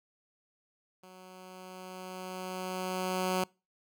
10% pulse tone with level ramp, 185 Hz, F#3, in tune, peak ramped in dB -43 to -19 dBFS, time 1.03-3.44 s, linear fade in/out 5 ms, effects noise-tail reverb RT60 0.3 s tail -26 dB re dry

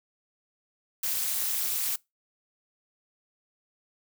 blue noise with amplitude modulation, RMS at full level -25 dBFS, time 1.03-1.96 s, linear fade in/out 5 ms, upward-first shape sine, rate 264 Hz, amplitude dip 95%, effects noise-tail reverb RT60 0.2 s tail -23 dB re dry

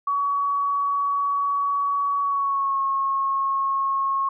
sine tone with pitch glide, 1129 to 1089.3 Hz, C#6 to C#6, +31 to -31 cents, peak -20 dBFS, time 0.07-4.29 s, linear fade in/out 5 ms, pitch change -62 cents, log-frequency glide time 2.2-2.8 s, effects none

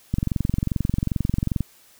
click train, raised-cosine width 5 ms, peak -9 dBFS, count 34, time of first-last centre 0.14-1.607 s, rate 22.5 Hz, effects white hiss -54 dBFS RMS until 1.99 s

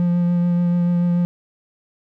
triangle tone with vibrato, 174.61 Hz, F3, in tune, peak -13 dBFS, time 0-1.25 s, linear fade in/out 0 ms, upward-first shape triangle, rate 6.9 Hz, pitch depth 15 cents each way, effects none

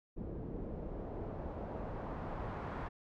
pink noise with low-pass filter sweep, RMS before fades -42 dBFS, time 0.16-2.89 s, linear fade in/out 20 ms, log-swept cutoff 370 to 1300 Hz, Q 1.2, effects none

